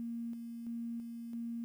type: tone with tremolo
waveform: sine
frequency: 233.1 Hz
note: A#3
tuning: in tune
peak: -37 dBFS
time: 0-1.64 s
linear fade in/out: 0 ms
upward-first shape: square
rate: 1.5 Hz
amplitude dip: 40%
effects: 11-bit

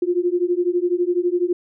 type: beating tone pair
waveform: sine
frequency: 347.8 / 359.8 Hz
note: F4 / F#4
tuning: -7 / -48 cents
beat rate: 12 Hz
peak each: -20 dBFS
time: 0.02-1.53 s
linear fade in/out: 5 ms
effects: none

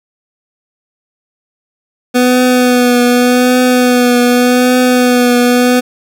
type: tone with vibrato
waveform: 25% pulse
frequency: 247.8 Hz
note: B3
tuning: 6 cents sharp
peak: -3 dBFS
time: 2.14-5.81 s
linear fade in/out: 20 ms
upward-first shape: triangle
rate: 0.85 Hz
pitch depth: 30 cents each way
effects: none

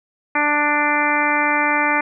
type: harmonic tone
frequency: 295.1 Hz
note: D4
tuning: 8 cents sharp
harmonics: 1 / 2 / 3 / 4 / 5 / 6 / 7 / 8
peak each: -25 / -27 / -21 / -24 / -24 / -24 / -22 / -24 dBFS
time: 0.35-2.01 s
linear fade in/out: 5 ms
effects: none

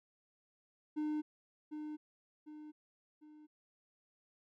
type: tone with echo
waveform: triangle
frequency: 303.5 Hz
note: D#4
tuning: 43 cents flat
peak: -32 dBFS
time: 0.96-1.22 s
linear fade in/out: 20 ms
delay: 750 ms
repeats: 3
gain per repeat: -7 dB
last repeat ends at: 3.47 s
effects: none

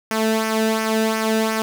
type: tone with flanger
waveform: sawtooth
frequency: 220.6 Hz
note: A3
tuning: 5 cents sharp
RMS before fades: -20 dBFS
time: 0.11-1.62 s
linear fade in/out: 0 ms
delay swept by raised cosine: 0.25 to 0.95 ms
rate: 2.8 Hz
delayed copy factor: -0.6
effects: none

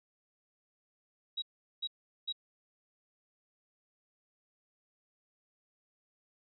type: tone bursts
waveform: sine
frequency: 3845 Hz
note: B7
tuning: 47 cents flat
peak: -33 dBFS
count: 3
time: 1.37-2.326 s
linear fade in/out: 10 ms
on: 52 ms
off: 400 ms
effects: none

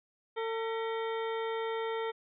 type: harmonic tone with a mistuned harmonic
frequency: 450 Hz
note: A4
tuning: 39 cents sharp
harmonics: 1 / 2 / 3 / 4 / 5 / 7 / 8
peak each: -33 / -39 / -43 / -45 / -47 / -50 / -51 dBFS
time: 0.36-2.12 s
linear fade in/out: 20 ms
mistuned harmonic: 4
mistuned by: +98 cents
effects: none

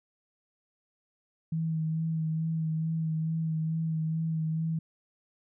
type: tone with vibrato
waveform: sine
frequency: 160.3 Hz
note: E3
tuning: 48 cents flat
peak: -27 dBFS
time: 1.52-4.79 s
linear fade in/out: 5 ms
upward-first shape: sine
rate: 2.3 Hz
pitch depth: 22 cents each way
effects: none

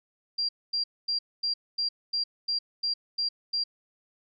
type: tone bursts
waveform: sine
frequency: 4754 Hz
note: D8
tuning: 20 cents sharp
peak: -25 dBFS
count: 10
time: 0.38-3.64 s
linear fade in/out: 10 ms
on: 110 ms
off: 240 ms
effects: none

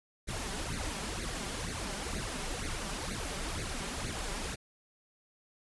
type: noise with flanger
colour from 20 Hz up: pink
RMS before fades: -37 dBFS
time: 0.27-4.56 s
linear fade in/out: 20 ms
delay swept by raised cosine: 0.46 to 5.16 ms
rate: 2.1 Hz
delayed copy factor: +0.75
effects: resampled to 24000 Hz

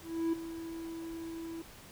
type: tone with ADSR envelope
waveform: triangle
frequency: 329.6 Hz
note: E4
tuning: in tune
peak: -25 dBFS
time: 0.02-1.62 s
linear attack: 310 ms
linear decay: 8 ms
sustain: -12 dB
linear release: 4 ms
effects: pink hiss -53 dBFS RMS until 1.91 s

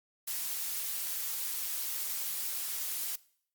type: noise with amplitude modulation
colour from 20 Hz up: blue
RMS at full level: -33 dBFS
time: 0.27-3.16 s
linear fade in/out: 10 ms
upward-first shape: sine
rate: 261 Hz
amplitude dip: 50%
effects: noise-tail reverb RT60 0.6 s tail -21 dB re dry + Opus 48 kbps

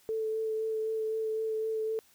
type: tone with vibrato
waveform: sine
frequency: 440 Hz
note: A4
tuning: in tune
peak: -29 dBFS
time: 0.09-1.99 s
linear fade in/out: 0 ms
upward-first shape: sine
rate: 3.9 Hz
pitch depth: 13 cents each way
effects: white hiss -63 dBFS RMS until 2.14 s

